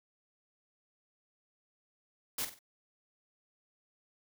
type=noise with echo; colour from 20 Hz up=white; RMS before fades=-35 dBFS; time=2.38-2.45 s; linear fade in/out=5 ms; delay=47 ms; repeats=3; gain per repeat=-9 dB; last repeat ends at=2.591 s; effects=none